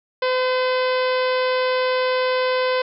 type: harmonic tone with a mistuned harmonic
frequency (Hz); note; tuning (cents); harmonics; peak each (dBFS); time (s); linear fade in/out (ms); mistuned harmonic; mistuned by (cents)
510; C5; -44; 1 / 2 / 3 / 4 / 5 / 6 / 7 / 8 / 9 / 10; -19 / -25 / -29 / -31 / -33 / -35 / -36 / -37 / -38 / -39; 0.22-2.82; 5; 7; -23
effects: none